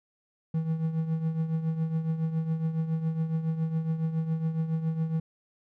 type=tone with tremolo; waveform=triangle; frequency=161.1 Hz; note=E3; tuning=39 cents flat; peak=-21 dBFS; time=0.54-5.2 s; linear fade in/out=5 ms; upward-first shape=triangle; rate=7.2 Hz; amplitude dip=70%; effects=none